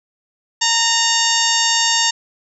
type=harmonic tone with a mistuned harmonic; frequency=918 Hz; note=A#5; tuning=27 cents flat; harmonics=1 / 2 / 3 / 4 / 5 / 6 / 7 / 8; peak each=-22 / -22 / -22 / -22 / -22 / -22 / -22 / -22 dBFS; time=0.61-2.11 s; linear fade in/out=10 ms; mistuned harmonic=3; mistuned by=+51 cents; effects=none